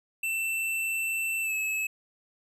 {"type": "tone with pitch glide", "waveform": "square", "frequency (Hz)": [2674, 2590], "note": ["E7", "E7"], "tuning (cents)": [24, -31], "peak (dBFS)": -28, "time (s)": [0.23, 1.87], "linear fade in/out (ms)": 5, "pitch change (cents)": -55, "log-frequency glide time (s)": [1.42, 1.53], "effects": []}